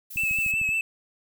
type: noise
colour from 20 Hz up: violet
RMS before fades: -39 dBFS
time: 0.1-0.52 s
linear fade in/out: 10 ms
type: click train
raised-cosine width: 5 ms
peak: -28 dBFS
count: 8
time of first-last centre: 0.16-0.69 s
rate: 13.2 Hz
type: tone with vibrato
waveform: triangle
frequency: 2612 Hz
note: E7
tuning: 17 cents flat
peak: -21 dBFS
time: 0.17-0.81 s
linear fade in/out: 2 ms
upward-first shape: triangle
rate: 5.5 Hz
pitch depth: 38 cents each way
effects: none